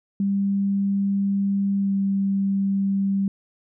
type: tone with pitch glide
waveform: sine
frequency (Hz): 198.1 to 196.28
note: G3 to G3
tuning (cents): +18 to +2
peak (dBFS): -19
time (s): 0.2-3.28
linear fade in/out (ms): 2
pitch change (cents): -16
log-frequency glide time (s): 1.79-1.93
effects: none